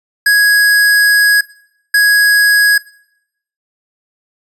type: tone bursts at uneven times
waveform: square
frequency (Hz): 1662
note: G#6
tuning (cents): +1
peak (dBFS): -7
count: 2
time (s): 0.26-1.41 / 1.94-2.78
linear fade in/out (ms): 5
effects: noise-tail reverb RT60 0.8 s tail -22 dB re dry + resampled to 32000 Hz